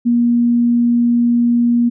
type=tone; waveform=sine; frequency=238.1 Hz; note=A#3; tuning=37 cents sharp; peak=-10 dBFS; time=0.05-1.9 s; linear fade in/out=20 ms; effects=none